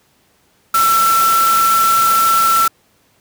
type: tone in noise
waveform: sine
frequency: 1339 Hz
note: E6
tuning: 27 cents sharp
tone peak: -10 dBFS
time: 0.74-2.68 s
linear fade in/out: 5 ms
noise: white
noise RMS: -20 dBFS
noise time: 0.74-2.68 s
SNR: +7 dB
effects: pink hiss -56 dBFS RMS until 3.2 s + high-pass 80 Hz 12 dB/octave